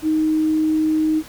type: tone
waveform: sine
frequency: 312.4 Hz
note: D#4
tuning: 7 cents sharp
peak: -15 dBFS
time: 0.02-1.23 s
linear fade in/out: 50 ms
effects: pink hiss -41 dBFS RMS until 1.28 s